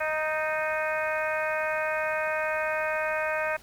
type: harmonic tone with a mistuned harmonic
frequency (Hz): 311.1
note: D#4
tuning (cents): 0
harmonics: 2 / 3 / 4 / 5 / 6 / 7 / 8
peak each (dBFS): -29 / -35 / -36 / -32 / -36 / -38 / -36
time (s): 0-3.57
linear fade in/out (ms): 10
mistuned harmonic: 6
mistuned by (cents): -27
effects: pink hiss -53 dBFS RMS until 3.62 s

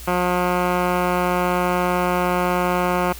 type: tone with low-pass filter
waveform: 10% pulse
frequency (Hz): 179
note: F3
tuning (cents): +43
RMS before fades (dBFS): -20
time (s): 0.07-3.13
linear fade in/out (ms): 10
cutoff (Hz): 1800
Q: 2.1
effects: added 60 Hz sine -36 dBFS peak until 3.19 s + white hiss -39 dBFS RMS until 3.19 s

